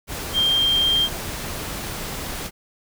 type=tone in noise; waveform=sine; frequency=3185 Hz; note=G7; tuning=27 cents sharp; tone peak=-16 dBFS; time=0.33-1.09 s; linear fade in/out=50 ms; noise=pink; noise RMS=-30 dBFS; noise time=0.07-2.51 s; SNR=+11 dB; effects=none